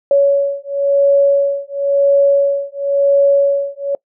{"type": "beating tone pair", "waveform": "sine", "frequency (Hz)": [560, 560.96], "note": ["C#5", "C#5"], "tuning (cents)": [18, 20], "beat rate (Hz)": 0.96, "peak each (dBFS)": -13, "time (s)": [0.11, 3.95], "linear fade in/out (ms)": 2, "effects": ["noise-tail reverb RT60 0.1 s tail -23 dB re dry"]}